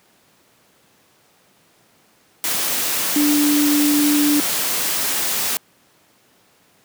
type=tone in noise; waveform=sine; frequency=293.7 Hz; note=D4; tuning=in tune; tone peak=-14 dBFS; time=3.16-4.4 s; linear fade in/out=0 ms; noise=white; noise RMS=-21 dBFS; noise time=2.44-5.57 s; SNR=+4 dB; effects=pink hiss -56 dBFS RMS until 6.84 s + high-pass 150 Hz 12 dB/octave